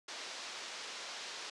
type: low-pass noise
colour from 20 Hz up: white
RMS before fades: -45 dBFS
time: 0.08-1.5 s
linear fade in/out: 5 ms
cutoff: 5800 Hz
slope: 24 dB/octave
effects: high-pass 400 Hz 12 dB/octave + resampled to 24000 Hz